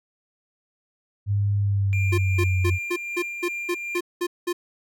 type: tone with pitch glide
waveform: sine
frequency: 101.4 to 91.39 Hz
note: G#2 to F#2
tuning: -41 to -21 cents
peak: -19 dBFS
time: 1.26-2.79 s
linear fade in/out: 50 ms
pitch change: -180 cents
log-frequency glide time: 1.59-2.66 s
type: tone with tremolo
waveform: triangle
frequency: 2390 Hz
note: D7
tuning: 30 cents sharp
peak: -26 dBFS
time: 1.93-3.98 s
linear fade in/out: 0 ms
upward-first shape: sine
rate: 2.6 Hz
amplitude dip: 30%
type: tone bursts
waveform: square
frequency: 351.3 Hz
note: F4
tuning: 10 cents sharp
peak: -23 dBFS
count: 10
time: 2.12-4.53 s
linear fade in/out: 10 ms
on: 61 ms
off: 200 ms
effects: none